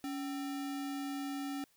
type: tone with sample-and-hold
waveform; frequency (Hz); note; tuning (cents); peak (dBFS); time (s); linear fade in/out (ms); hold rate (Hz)
sine; 280.2; C#4; +19; -36; 0.04-1.64; 0; 1050
effects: white hiss -70 dBFS RMS until 1.76 s